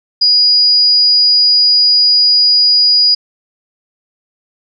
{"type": "tone", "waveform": "sine", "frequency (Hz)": 4900, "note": "D#8", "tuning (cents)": -27, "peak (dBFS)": -6, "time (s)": [0.21, 3.15], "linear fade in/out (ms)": 10, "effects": []}